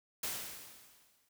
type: noise with exponential decay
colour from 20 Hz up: white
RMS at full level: -36 dBFS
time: 0.23-1.29 s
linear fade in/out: 5 ms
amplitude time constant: 230 ms
effects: none